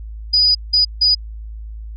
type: tone bursts at uneven times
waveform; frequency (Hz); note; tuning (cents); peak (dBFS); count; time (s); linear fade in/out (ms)
sine; 4941; D#8; -13; -10; 3; 0.33-0.55 / 0.73-0.85 / 1.01-1.15; 10
effects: added 54 Hz sine -28 dBFS peak until 1.96 s